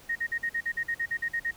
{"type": "tone bursts", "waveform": "sine", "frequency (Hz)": 1864.7, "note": "A#6", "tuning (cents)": 0, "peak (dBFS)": -26, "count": 13, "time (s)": [0.09, 1.512], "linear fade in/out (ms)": 10, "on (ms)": 66, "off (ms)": 47, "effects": ["pink hiss -53 dBFS RMS until 1.56 s"]}